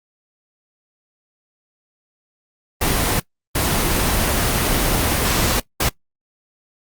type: noise bursts at uneven times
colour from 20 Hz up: pink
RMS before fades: -18 dBFS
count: 3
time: 2.81-3.2 / 3.55-5.6 / 5.8-5.89 s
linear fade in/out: 5 ms
effects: noise-tail reverb RT60 0.1 s tail -21 dB re dry + Opus 24 kbps